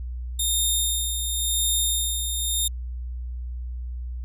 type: tone with tremolo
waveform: 10% pulse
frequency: 3666 Hz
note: A#7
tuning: 30 cents flat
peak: -12 dBFS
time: 0.39-2.68 s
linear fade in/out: 5 ms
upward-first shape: sine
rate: 0.93 Hz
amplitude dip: 50%
effects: added 61 Hz sine -29 dBFS peak until 4.24 s + resampled to 32000 Hz